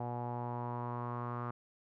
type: tone with low-pass filter sweep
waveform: sawtooth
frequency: 120.7 Hz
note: B2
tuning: 39 cents flat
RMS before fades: -39 dBFS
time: 0-1.51 s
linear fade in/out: 5 ms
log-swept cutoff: 800 to 1200 Hz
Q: 5.4
effects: none